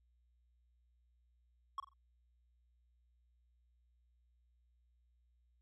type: tone with echo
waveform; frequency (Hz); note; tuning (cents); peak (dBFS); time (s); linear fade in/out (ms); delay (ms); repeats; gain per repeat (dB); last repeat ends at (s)
triangle; 1099; C#6; -15; -35; 1.78-1.8; 2; 45; 3; -11; 1.935
effects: added 60 Hz sine -70 dBFS peak until 5.61 s